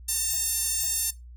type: tone with high-pass filter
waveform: sawtooth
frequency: 902 Hz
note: A5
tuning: 43 cents sharp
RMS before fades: -27 dBFS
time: 0.08-1.11 s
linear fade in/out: 10 ms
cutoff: 7800 Hz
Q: 1.8
effects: noise-tail reverb RT60 0.2 s tail -19 dB re dry + added 60 Hz sine -42 dBFS peak until 1.36 s